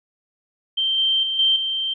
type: tone with level steps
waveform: sine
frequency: 3136 Hz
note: G7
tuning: in tune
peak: -18 / -16 / -21 / -14 / -21 dBFS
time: 0.77-1.94 s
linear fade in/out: 10 ms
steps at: 0.98 / 1.23 / 1.39 / 1.56 s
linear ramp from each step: 2 ms
effects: none